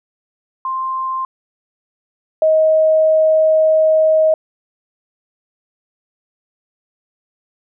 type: tone pair in turn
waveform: sine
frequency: 1049 / 630.3 Hz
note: C6 / D#5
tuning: +4 / +22 cents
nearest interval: major sixth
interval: 882 cents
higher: first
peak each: -18 / -9 dBFS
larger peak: second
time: 0.65-1.25 / 2.42-4.34 s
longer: second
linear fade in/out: 2 ms
effects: none